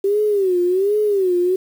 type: tone with vibrato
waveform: sine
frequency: 386.9 Hz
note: G4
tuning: 23 cents flat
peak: -14 dBFS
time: 0.04-1.56 s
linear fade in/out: 5 ms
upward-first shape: sine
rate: 1.3 Hz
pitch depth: 160 cents each way
effects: 7-bit